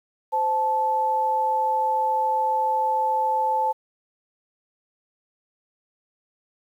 sine tone pair together, 519.1 / 873 Hz, C5 / A5, -14 / -14 cents, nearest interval major sixth, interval 900 cents, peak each -28 / -20 dBFS, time 0.32-3.73 s, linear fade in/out 20 ms, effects 9-bit

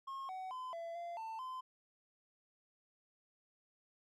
triangle tone with pitch steps, 1079 / 751 / 1020 / 672 / 688 / 892 / 1028 Hz, C#6 / F#5 / C6 / E5 / F5 / A5 / C6, -47 / +26 / -44 / +33 / -26 / +23 / -31 cents, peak -40 dBFS, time 0.07-1.61 s, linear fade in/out 10 ms, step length 220 ms, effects none

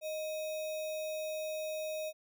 sine tone with sample-and-hold, 622.3 Hz, D#5, in tune, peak -35 dBFS, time 0.01-2.13 s, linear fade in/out 50 ms, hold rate 3150 Hz, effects none

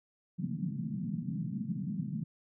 pink band-pass noise, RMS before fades -36 dBFS, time 0.38-2.24 s, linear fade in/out 10 ms, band 140 to 230 Hz, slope 48 dB/octave, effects none

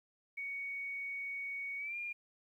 sine tone with pitch glide, 2234 to 2408 Hz, C#7 to D7, +13 to +43 cents, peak -38 dBFS, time 0.37-2.13 s, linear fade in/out 10 ms, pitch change +130 cents, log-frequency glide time 1.78-1.96 s, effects 12-bit

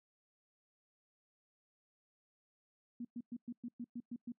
sine tone bursts, 239.5 Hz, A#3, 47 cents sharp, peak -40 dBFS, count 9, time 3-4.321 s, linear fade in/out 5 ms, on 49 ms, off 110 ms, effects noise-tail reverb RT60 0.1 s tail -25 dB re dry

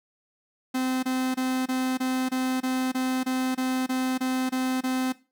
45% pulse tone bursts, 258 Hz, C4, 24 cents flat, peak -24 dBFS, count 14, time 0.74-5.125 s, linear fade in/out 10 ms, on 290 ms, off 25 ms, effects noise-tail reverb RT60 0.3 s tail -17 dB re dry

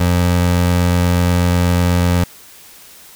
25% pulse tone, 88.2 Hz, F2, 18 cents sharp, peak -8 dBFS, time 0-2.24 s, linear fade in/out 5 ms, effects white hiss -41 dBFS RMS until 3.15 s

